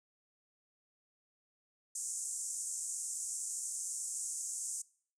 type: band-pass noise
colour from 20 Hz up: white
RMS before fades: -40 dBFS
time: 1.95-4.82 s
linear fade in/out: 5 ms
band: 6600 to 8900 Hz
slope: 48 dB/octave
effects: noise-tail reverb RT60 0.5 s tail -22 dB re dry